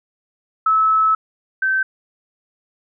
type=tone pair in turn; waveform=sine; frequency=1300 / 1546 Hz; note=E6 / G6; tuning=-24 / -24 cents; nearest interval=minor third; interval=300 cents; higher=second; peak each=-12 / -15 dBFS; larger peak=first; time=0.66-1.15 / 1.62-1.83 s; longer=first; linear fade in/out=5 ms; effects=none